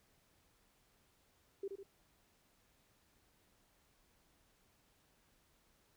sine tone with echo, 393.5 Hz, G4, 7 cents sharp, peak -38 dBFS, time 1.63-1.68 s, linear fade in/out 5 ms, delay 76 ms, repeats 2, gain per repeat -5 dB, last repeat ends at 1.832 s, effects pink hiss -73 dBFS RMS until 5.96 s

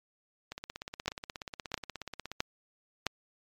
two click trains, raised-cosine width 0.2 ms, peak -22 / -11 dBFS, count 31 / 4, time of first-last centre 0.52-2.316 / 1.08-3.067 s, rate 16.7 / 1.51 Hz, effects MP3 96 kbps

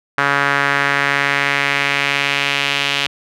sawtooth tone with band-pass filter sweep, 141 Hz, C#3, 30 cents sharp, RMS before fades -17 dBFS, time 0.18-3.07 s, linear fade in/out 2 ms, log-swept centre 1500 to 3000 Hz, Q 2.3, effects none

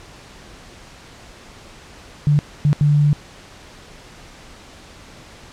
sine tone bursts at uneven times, 146.83 Hz, D3, in tune, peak -11 dBFS, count 3, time 2.27-2.39 / 2.65-2.73 / 2.81-3.13 s, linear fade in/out 0 ms, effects pink hiss -42 dBFS RMS until 5.52 s + low-pass 7000 Hz 12 dB/octave

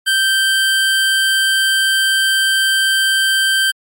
25% pulse tone, 1563 Hz, G6, 6 cents flat, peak -8 dBFS, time 0.06-3.72 s, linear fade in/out 20 ms, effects MP3 64 kbps

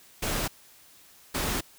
pink noise bursts at uneven times, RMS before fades -29 dBFS, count 2, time 0.22-0.48 / 1.34-1.61 s, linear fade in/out 10 ms, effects white hiss -55 dBFS RMS until 1.78 s

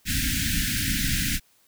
pink band-stop noise, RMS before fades -25 dBFS, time 0.05-1.4 s, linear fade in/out 50 ms, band 300 to 1500 Hz, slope 96 dB/octave, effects white hiss -62 dBFS RMS until 1.67 s

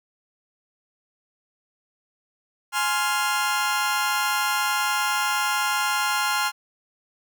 sawtooth chord, F minor, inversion first, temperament just, 838.1 / 1047.7 / 1396.9 Hz, Ab5 / C6 / F6, +16 / +2 / 0 cents, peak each -23 / -23 / -21 dBFS, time 2.72-6.52 s, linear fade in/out 50 ms, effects none

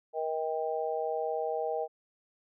harmonic tone, 158.1 Hz, D#3, 28 cents sharp, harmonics 3 / 4 / 5, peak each -33 / -34 / -35 dBFS, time 0.13-1.88 s, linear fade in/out 50 ms, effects none

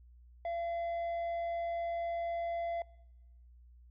triangle tone with tanh clipping, 681 Hz, F5, 44 cents flat, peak -35 dBFS, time 0.45-2.82 s, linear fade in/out 2 ms, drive 10 dB, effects noise-tail reverb RT60 1.0 s tail -23 dB re dry + added 60 Hz sine -55 dBFS peak until 3.9 s

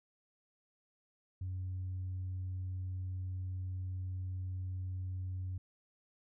sine tone, 92.5 Hz, F#2, in tune, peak -35 dBFS, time 1.41-5.58 s, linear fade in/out 5 ms, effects tanh soft clip ceiling -34 dBFS

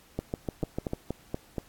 two click trains, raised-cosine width 2 ms, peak -17 / -16 dBFS, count 5 / 6, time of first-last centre 0.63-1.582 / 0.19-0.934 s, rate 4.2 / 6.72 Hz, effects pink hiss -58 dBFS RMS until 1.68 s + AAC 64 kbps

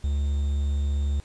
triangle tone with quantisation, 71.2 Hz, C#2, 47 cents sharp, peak -20 dBFS, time 0.04-1.2 s, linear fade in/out 0 ms, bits 8, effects pink hiss -55 dBFS RMS until 1.24 s + resampled to 22050 Hz

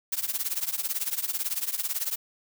blue noise with tremolo, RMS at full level -26 dBFS, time 0.12-2.16 s, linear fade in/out 5 ms, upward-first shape triangle, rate 18 Hz, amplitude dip 95%, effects none

